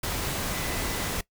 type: tone in noise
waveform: sine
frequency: 2000 Hz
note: B6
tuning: 21 cents sharp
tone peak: -41 dBFS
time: 0.53-1.11 s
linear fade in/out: 5 ms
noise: pink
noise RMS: -30 dBFS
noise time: 0.03-1.21 s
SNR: -14 dB
effects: noise-tail reverb RT60 0.1 s tail -20 dB re dry